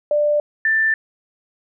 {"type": "tone pair in turn", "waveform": "sine", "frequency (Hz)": [592, 1774], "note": ["D5", "A6"], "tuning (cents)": [14, 14], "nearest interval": "octave + perfect fifth", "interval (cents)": 1900, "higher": "second", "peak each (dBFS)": -14, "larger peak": "neither", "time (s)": [[0.11, 0.4], [0.65, 0.94]], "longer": "neither", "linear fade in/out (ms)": 2, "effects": []}